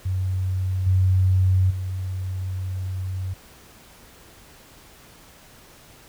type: tone with level steps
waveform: sine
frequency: 93.4 Hz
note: F#2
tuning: 17 cents sharp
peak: -21 / -15 / -25 dBFS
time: 0.05-3.34 s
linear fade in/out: 10 ms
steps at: 0.86 / 1.7 s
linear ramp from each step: 10 ms
effects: pink hiss -49 dBFS RMS until 6.08 s